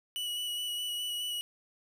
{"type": "tone with vibrato", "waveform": "45% pulse", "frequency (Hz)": 2939, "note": "F#7", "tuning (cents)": -12, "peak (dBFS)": -33, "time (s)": [0.16, 1.41], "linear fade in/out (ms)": 0, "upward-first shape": "square", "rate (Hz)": 4.8, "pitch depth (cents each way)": 14, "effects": []}